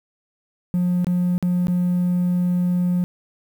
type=tone with dropouts; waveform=triangle; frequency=178.3 Hz; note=F3; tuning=36 cents sharp; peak=-14 dBFS; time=0.74-3.04 s; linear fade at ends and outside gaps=0 ms; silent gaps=1.045-1.069 / 1.38-1.426 / 1.67-1.682 s; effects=tanh soft clip ceiling -12 dBFS + 8-bit